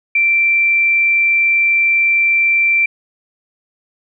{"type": "tone", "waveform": "sine", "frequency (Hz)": 2349, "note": "D7", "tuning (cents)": 0, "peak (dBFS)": -10, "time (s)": [0.15, 2.86], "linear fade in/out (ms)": 5, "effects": []}